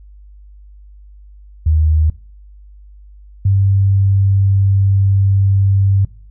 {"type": "tone pair in turn", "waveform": "sine", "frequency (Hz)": [77.78, 98], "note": ["D#2", "G2"], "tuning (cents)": [0, 0], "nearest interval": "major third", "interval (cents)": 400, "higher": "second", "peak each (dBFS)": -9, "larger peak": "neither", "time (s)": [[1.66, 2.1], [3.45, 6.05]], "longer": "second", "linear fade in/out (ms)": 5, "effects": ["noise-tail reverb RT60 0.4 s tail -19 dB re dry", "added 50 Hz sine -37 dBFS peak until 6.3 s"]}